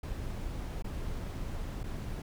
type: noise with dropouts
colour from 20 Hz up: brown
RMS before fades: -37 dBFS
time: 0.03-2.22 s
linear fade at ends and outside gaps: 5 ms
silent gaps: 0.824-0.843 / 1.833-1.839 s
effects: none